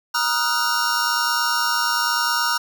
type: tone cluster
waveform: square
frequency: 946 / 1247 / 1376 / 1477 / 5530 Hz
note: A#5 / D#6 / F6 / F#6 / F8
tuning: +25 / +3 / -26 / -3 / -18 cents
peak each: -26 dBFS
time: 0.14-2.58 s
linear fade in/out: 10 ms
effects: none